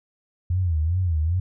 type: tone with vibrato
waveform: sine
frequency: 84.6 Hz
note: E2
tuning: 45 cents sharp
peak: -19 dBFS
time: 0.5-1.4 s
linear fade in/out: 5 ms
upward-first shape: sine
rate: 2.5 Hz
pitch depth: 170 cents each way
effects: none